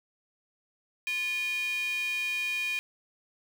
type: tone with high-pass filter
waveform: square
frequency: 349.2 Hz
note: F4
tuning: in tune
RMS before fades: -31 dBFS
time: 1.07-2.79 s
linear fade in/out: 0 ms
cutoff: 2500 Hz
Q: 8.7
effects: none